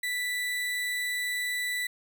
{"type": "tone", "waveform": "35% pulse", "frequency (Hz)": 1975.5, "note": "B6", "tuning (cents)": 0, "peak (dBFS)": -27, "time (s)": [0.03, 1.87], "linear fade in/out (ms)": 5, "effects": []}